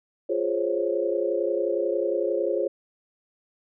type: chord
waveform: sine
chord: Db major seventh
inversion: first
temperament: equal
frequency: 349.2 / 415.3 / 523.3 / 554.4 Hz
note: F4 / Ab4 / C5 / Db5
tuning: 0 / 0 / 0 / 0 cents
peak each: -28 dBFS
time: 0.29-2.68 s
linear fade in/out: 10 ms
effects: none